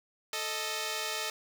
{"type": "tone pair together", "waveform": "5% pulse", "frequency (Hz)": [440, 622.3], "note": ["A4", "D#5"], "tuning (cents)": [0, 0], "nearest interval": "tritone", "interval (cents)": 600, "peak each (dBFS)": -24, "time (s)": [0.33, 1.3], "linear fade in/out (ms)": 2, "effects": []}